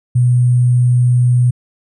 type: tone with sample-and-hold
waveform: sine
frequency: 123.47 Hz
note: B2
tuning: in tune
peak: -8 dBFS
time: 0.15-1.51 s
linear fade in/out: 10 ms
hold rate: 8820 Hz
effects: resampled to 32000 Hz